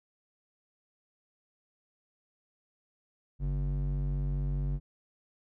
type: tone with band-pass filter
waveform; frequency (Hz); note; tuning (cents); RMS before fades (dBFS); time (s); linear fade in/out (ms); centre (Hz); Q
square; 47.65; G1; -48; -31; 3.39-4.8; 50; 100; 4.6
effects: none